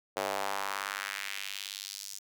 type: tone with high-pass filter sweep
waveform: square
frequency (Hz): 49.41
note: G1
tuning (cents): +14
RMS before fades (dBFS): -37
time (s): 0.16-2.19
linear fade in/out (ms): 10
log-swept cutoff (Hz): 550 to 6300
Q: 1.8
effects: none